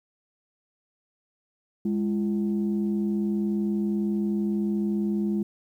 sine tone pair together, 206.4 / 341.4 Hz, G#3 / F4, -10 / -39 cents, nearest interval major sixth, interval 871 cents, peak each -23 / -29 dBFS, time 1.85-5.43 s, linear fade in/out 5 ms, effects tanh soft clip ceiling -17 dBFS + 10-bit

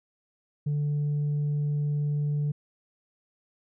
sine tone, 146.83 Hz, D3, in tune, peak -22 dBFS, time 0.66-2.52 s, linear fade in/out 10 ms, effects tanh soft clip ceiling -23 dBFS

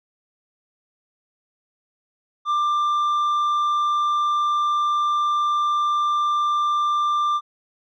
sine tone with tanh clipping, 1187 Hz, D6, 18 cents sharp, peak -19 dBFS, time 2.45-7.41 s, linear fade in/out 50 ms, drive 5 dB, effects none

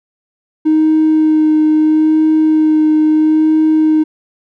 triangle tone with vibrato, 311.1 Hz, D#4, in tune, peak -4 dBFS, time 0.65-4.04 s, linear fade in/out 20 ms, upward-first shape sine, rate 0.76 Hz, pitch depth 13 cents each way, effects tanh soft clip ceiling -4 dBFS

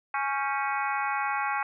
harmonic tone with a mistuned harmonic, 277.2 Hz, C#4, in tune, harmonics 3 / 4 / 5 / 6 / 7 / 8 / 9, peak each -30 / -32 / -34 / -36 / -37 / -38 / -39 dBFS, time 0.14-1.63 s, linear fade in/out 2 ms, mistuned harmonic 6, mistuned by -86 cents, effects none

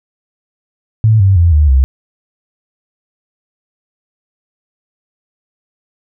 sine tone with pitch steps, 110 / 96.87 / 85.31 / 75.13 / 66.17 Hz, A2 / G2 / F2 / D2 / C2, 0 / -20 / -40 / +40 / +20 cents, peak -5 dBFS, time 1.04-1.84 s, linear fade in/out 0 ms, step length 160 ms, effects none

